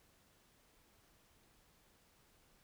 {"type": "silence", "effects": ["pink hiss -70 dBFS RMS until 2.63 s"]}